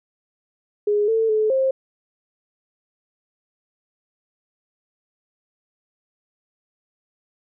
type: tone with pitch steps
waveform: sine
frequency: 415.1 / 447.6 / 431.7 / 530 Hz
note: G#4 / A4 / A4 / C5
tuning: -1 / +30 / -33 / +22 cents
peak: -16 dBFS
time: 0.87-1.71 s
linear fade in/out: 5 ms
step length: 210 ms
effects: none